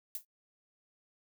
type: noise with exponential decay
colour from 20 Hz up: violet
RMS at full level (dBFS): -34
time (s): 0.15-0.25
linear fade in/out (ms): 1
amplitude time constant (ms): 21
effects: noise-tail reverb RT60 0.1 s tail -24 dB re dry